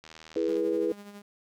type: click train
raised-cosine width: 0.2 ms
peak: -29 dBFS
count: 43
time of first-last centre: 0.04-0.568 s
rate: 79.5 Hz
type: chord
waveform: sine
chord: E major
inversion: none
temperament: equal with one note detuned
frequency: 329.6 / 415.3 / 487.4 Hz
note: E4 / G#4 / B4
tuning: 0 / 0 / -23 cents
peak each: -29 dBFS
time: 0.36-0.92 s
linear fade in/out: 2 ms
type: tone with tremolo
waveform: sawtooth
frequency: 203.7 Hz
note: G#3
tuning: 33 cents flat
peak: -38 dBFS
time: 0.48-1.22 s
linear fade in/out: 5 ms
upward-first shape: sine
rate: 12 Hz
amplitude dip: 50%
effects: none